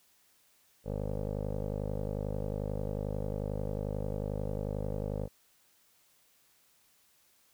15% pulse tone with low-pass filter, 51.2 Hz, G#1, 24 cents flat, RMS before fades -35 dBFS, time 0.84-5.29 s, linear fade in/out 50 ms, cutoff 550 Hz, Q 2.8, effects white hiss -67 dBFS RMS until 7.53 s

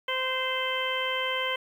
harmonic tone with a mistuned harmonic, 518 Hz, C5, 17 cents flat, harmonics 1 / 2 / 3 / 4 / 5 / 6, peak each -33 / -33 / -36 / -32 / -38 / -32 dBFS, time 0.08-1.56 s, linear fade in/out 5 ms, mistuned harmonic 5, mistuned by +26 cents, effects 9-bit

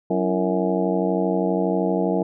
harmonic tone with a mistuned harmonic, 92.5 Hz, F#2, in tune, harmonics 2 / 3 / 4 / 5 / 6 / 7 / 8 / 9, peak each -24 / -28 / -25 / -25 / -32 / -27 / -33 / -32 dBFS, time 0.1-2.23 s, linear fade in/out 5 ms, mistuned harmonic 4, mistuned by -150 cents, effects none

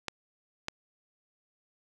clicks, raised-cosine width 0.2 ms, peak -15 dBFS, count 2, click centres 0.083 / 0.684 s, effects none

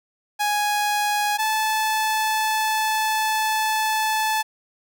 sawtooth tone pair in turn, 830.6 / 870.4 Hz, G#5 / A5, 0 / -19 cents, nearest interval minor second, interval 81 cents, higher second, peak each -16 dBFS, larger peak neither, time 0.39-1.38 / 1.38-4.43 s, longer second, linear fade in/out 20 ms, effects none

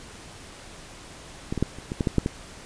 clicks, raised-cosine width 3 ms, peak -14 / -15 / -8 / -27 / -16 / -10 / -9 / -6 / -11 dBFS, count 9, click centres 1.525 / 1.577 / 1.626 / 1.786 / 1.919 / 2.008 / 2.072 / 2.183 / 2.261 s, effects pink hiss -44 dBFS RMS until 2.65 s + resampled to 22050 Hz

